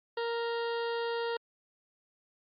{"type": "harmonic tone", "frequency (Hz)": 466.2, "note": "A#4", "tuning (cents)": 0, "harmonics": [1, 2, 3, 4, 6, 7, 8, 9, 10], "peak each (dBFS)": [-32, -38, -42, -44, -48, -49, -50, -51, -52], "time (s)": [0.17, 1.37], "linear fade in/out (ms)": 5, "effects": ["Opus 48 kbps"]}